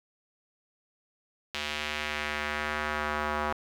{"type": "tone with band-pass filter sweep", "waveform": "square", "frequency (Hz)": 75.1, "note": "D2", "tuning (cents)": 39, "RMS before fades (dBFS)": -32, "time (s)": [1.54, 3.53], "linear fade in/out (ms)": 5, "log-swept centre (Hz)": [3100, 1100], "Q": 1.5, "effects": ["9-bit"]}